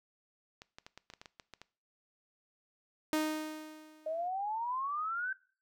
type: clicks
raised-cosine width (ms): 0.2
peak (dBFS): -31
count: 11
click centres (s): 0.619 / 0.785 / 0.865 / 0.976 / 1.101 / 1.137 / 1.215 / 1.258 / 1.398 / 1.537 / 1.616
type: tone with exponential decay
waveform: sawtooth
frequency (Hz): 309.7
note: D#4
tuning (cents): -8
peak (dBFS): -24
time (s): 3.13-4.28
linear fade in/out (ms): 0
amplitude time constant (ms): 250
type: exponential sweep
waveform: sine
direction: up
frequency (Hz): 616 to 1568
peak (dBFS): -33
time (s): 4.06-5.33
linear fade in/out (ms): 5
effects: noise-tail reverb RT60 0.4 s tail -20 dB re dry